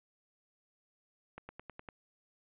accelerating click train, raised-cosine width 0.5 ms, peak -30 dBFS, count 6, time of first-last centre 1.38-1.888 s, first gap 110 ms, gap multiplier 0.96, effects resampled to 8000 Hz

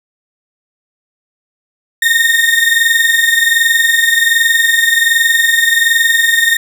35% pulse tone pair together, 1829 / 1850.3 Hz, A#6 / A#6, -33 / -13 cents, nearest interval unison, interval 20 cents, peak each -10 dBFS, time 2.02-6.57 s, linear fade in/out 5 ms, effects none

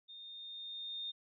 sine tone with level ramp, 3653 Hz, A#7, 36 cents flat, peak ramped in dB -49 to -38 dBFS, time 0.08-1.12 s, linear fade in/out 20 ms, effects none

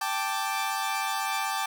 sawtooth chord, G suspended second, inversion none, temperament equal, 784 / 880 / 1174.7 Hz, G5 / A5 / D6, 0 / 0 / 0 cents, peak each -28 dBFS, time 0.01-1.66 s, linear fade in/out 5 ms, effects none

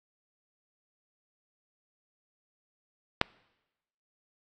click, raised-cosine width 0.3 ms, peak -5 dBFS, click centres 3.214 s, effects noise-tail reverb RT60 1.0 s tail -25 dB re dry + AAC 64 kbps

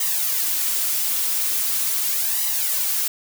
blue noise with flanger, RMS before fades -22 dBFS, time 0-3.08 s, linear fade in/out 5 ms, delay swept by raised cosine 1 to 6 ms, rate 0.41 Hz, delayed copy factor +0.7, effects none

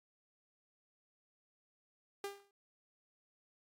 sawtooth tone with exponential decay, 400.5 Hz, G4, 37 cents sharp, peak -33 dBFS, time 2.24-2.51 s, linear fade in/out 2 ms, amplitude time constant 57 ms, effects AAC 64 kbps

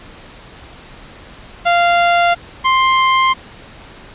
sawtooth tone pair in turn, 694 / 1050.5 Hz, F5 / C6, -11 / +7 cents, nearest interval perfect fifth, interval 718 cents, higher second, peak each -6 dBFS, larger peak neither, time 1.65-2.35 / 2.64-3.34 s, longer neither, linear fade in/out 20 ms, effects pink hiss -38 dBFS RMS until 4.14 s + resampled to 8000 Hz

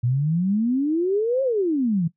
sine exponential two-way sweep, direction up then down, 117.2 to 549 to 156.9 Hz, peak -18 dBFS, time 0.03-2.08 s, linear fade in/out 10 ms, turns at 1.43 s, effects noise-tail reverb RT60 0.1 s tail -17 dB re dry

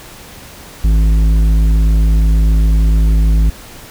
triangle tone with tanh clipping, 53.4 Hz, G#1, 49 cents sharp, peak -9 dBFS, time 0.84-3.5 s, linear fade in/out 5 ms, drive 14 dB, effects pink hiss -35 dBFS RMS until 3.9 s

